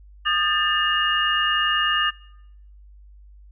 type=tone cluster; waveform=sine; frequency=1226 / 1603 / 1775 / 2848 Hz; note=D#6 / G6 / A6 / F7; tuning=-26 / +38 / +15 / +33 cents; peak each=-23 / -29 / -25 / -22 dBFS; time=0.25-2.11 s; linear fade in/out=20 ms; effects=noise-tail reverb RT60 0.8 s tail -22 dB re dry + added 50 Hz sine -44 dBFS peak until 3.51 s